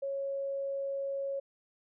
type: tone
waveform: sine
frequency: 551 Hz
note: C#5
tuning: 11 cents flat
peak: -32 dBFS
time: 0.02-1.4 s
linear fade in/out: 10 ms
effects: none